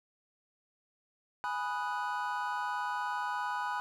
triangle chord, G# minor seventh, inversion none, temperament equal, 830.6 / 987.8 / 1244.5 / 1480 Hz, G#5 / B5 / D#6 / F#6, 0 / 0 / 0 / 0 cents, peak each -36 / -34 / -39 / -37 dBFS, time 1.44-3.8 s, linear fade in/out 0 ms, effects none

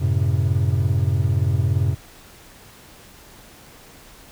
triangle chord, F# diminished, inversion none, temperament equal with one note detuned, 92.5 / 110 / 133.18 Hz, F#2 / A2 / C3, 0 / 0 / +31 cents, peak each -18 / -20 / -20 dBFS, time 0-1.95 s, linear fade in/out 20 ms, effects pink hiss -46 dBFS RMS until 4.31 s

